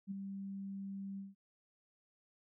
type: tone with ADSR envelope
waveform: sine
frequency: 196 Hz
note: G3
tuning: in tune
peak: -36 dBFS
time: 0.07-1.35 s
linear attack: 42 ms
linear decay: 10 ms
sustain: -5 dB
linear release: 170 ms
effects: none